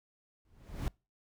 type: noise with exponential growth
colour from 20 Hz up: brown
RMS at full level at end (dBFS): -31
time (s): 0.45-0.88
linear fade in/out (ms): 1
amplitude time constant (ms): 92
effects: noise-tail reverb RT60 0.3 s tail -26 dB re dry

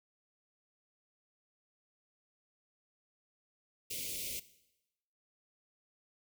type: band-stop noise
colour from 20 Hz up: white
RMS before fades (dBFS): -40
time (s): 3.9-4.4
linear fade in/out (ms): 10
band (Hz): 590 to 2100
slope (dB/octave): 96
effects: noise-tail reverb RT60 0.9 s tail -17 dB re dry

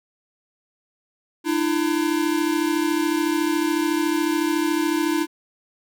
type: tone pair together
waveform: square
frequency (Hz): 301.9 / 335.8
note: D4 / E4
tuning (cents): +48 / +32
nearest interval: major second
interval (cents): 184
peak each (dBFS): -23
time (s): 1.44-5.27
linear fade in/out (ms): 50
effects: none

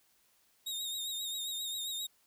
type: tone with vibrato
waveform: sawtooth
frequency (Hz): 3729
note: A#7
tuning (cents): 0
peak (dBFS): -33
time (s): 0.66-2.07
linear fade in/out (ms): 10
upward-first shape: sine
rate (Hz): 7.5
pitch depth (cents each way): 48
effects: white hiss -70 dBFS RMS until 2.26 s

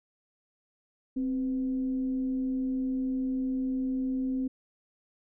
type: tone with frequency modulation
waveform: sine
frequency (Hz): 261.6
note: C4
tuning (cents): 0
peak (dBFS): -27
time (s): 1.16-4.48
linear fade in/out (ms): 10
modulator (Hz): 235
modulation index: 0.21
effects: none

